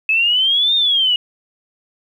sine exponential two-way sweep, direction up then down, 2571 to 3691 to 2875 Hz, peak -12 dBFS, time 0.09-1.16 s, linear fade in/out 2 ms, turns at 0.75 s, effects 8-bit

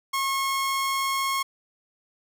sawtooth tone, 1086 Hz, C#6, 36 cents flat, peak -20 dBFS, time 0.13-1.43 s, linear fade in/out 10 ms, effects none

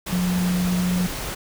sine tone in noise, 180 Hz, F#3, 47 cents flat, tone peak -19 dBFS, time 0.12-1.07 s, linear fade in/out 10 ms, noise pink, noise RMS -30 dBFS, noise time 0.06-1.35 s, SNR +8 dB, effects none

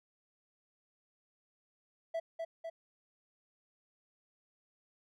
triangle tone with echo, 659.3 Hz, E5, in tune, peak -31 dBFS, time 2.14-2.2 s, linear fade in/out 10 ms, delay 250 ms, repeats 2, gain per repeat -3 dB, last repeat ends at 2.7 s, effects none

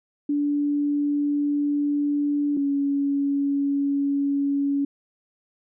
sine tone pair in turn, 290 / 281.1 Hz, D4 / C#4, -22 / +24 cents, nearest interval minor second, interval 54 cents, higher first, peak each -20 dBFS, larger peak neither, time 0.29-2.57 / 2.57-4.85 s, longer neither, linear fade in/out 5 ms, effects none

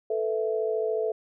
sine chord, A suspended second, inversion none, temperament equal, 440 / 493.9 / 659.3 Hz, A4 / B4 / E5, 0 / 0 / 0 cents, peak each -26 / -32 / -31 dBFS, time 0.1-1.12 s, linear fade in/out 5 ms, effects none

